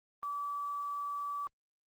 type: tone with quantisation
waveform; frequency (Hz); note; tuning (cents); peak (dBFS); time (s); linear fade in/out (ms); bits
sine; 1152; D6; -34; -34; 0.23-1.47; 0; 10
effects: Opus 24 kbps